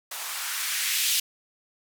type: noise with band-pass filter sweep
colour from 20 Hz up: violet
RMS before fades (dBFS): -28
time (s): 0.11-1.2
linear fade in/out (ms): 5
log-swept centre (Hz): 790 to 3200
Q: 1.5
effects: none